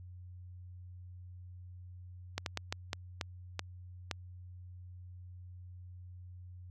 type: slowing click train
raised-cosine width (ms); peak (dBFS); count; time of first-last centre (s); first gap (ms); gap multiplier
0.2; -17; 8; 2.38-4.112; 82; 1.36
effects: added 90 Hz sine -47 dBFS peak until 6.7 s